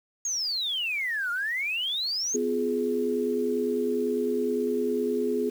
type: exponential two-way sweep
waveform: sine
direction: down then up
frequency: 6700 to 1385 to 6700 Hz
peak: -26 dBFS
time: 0.25-2.36 s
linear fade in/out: 2 ms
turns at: 1.31 s
type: chord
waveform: sine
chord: F diminished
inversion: second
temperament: just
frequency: 251.4 / 349.2 / 419.1 Hz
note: Cb4 / F4 / Ab4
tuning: +31 / 0 / +16 cents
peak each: -29 / -32 / -26 dBFS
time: 2.34-5.5 s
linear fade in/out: 10 ms
effects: 8-bit